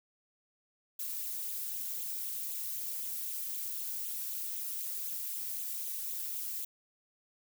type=noise with flanger; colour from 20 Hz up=violet; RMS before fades=-38 dBFS; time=0.99-6.65 s; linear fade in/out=5 ms; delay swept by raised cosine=0.27 to 2.17 ms; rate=3.9 Hz; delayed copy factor=+0.6; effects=none